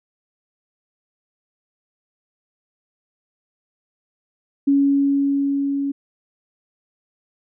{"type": "tone with level ramp", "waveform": "sine", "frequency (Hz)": 279.2, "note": "C#4", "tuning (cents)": 13, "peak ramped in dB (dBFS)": [-12, -20], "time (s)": [4.67, 5.92], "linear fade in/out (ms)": 10, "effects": []}